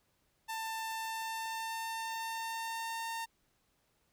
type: tone with pitch glide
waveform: sawtooth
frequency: 892 to 911.8 Hz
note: A5 to A#5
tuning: +23 to -39 cents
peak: -33 dBFS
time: 0.48-3.26 s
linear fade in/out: 20 ms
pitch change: +38 cents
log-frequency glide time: 0.91-3.11 s
effects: pink hiss -75 dBFS RMS until 4.12 s